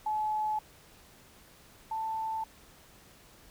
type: tone pair in turn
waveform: sine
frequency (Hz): 857 / 884.7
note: A5 / A5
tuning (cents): -46 / +9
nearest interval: minor second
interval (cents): 55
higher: second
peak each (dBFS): -28 / -31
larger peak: first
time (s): 0.06-0.59 / 1.91-2.44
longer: neither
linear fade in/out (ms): 5
effects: pink hiss -57 dBFS RMS until 3.5 s